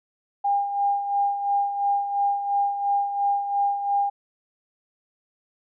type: tone with tremolo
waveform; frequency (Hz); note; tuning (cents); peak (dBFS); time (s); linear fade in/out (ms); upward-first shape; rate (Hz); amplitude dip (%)
sine; 805; G5; +46; -18; 0.44-4.1; 10; sine; 2.9; 60
effects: none